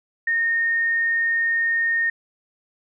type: tone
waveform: sine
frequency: 1840 Hz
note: A#6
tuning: 23 cents flat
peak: -18 dBFS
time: 0.27-2.1 s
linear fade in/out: 5 ms
effects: none